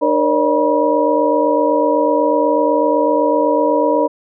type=tone cluster; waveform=sine; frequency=300.6 / 471.6 / 551 / 599 / 965 Hz; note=D4 / A#4 / C#5 / D5 / B5; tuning=+40 / +20 / -11 / +34 / -40 cents; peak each=-18 dBFS; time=0.01-4.08 s; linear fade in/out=20 ms; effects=none